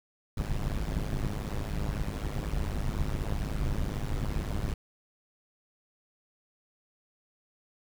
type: noise with amplitude modulation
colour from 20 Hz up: brown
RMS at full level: -27 dBFS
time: 0.37-4.74 s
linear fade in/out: 5 ms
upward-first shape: sine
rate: 104 Hz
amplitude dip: 95%
effects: none